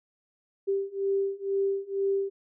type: beating tone pair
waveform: sine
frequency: 392 / 394.1 Hz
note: G4 / G4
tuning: 0 / +9 cents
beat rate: 2.1 Hz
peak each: -29 / -28 dBFS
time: 0.67-2.3 s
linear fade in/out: 20 ms
effects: none